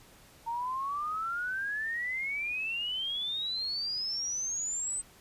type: exponential sweep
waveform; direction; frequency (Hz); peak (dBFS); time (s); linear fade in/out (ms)
sine; up; 911 to 8230; -31; 0.46-5.02; 20
effects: pink hiss -57 dBFS RMS until 5.2 s + resampled to 32000 Hz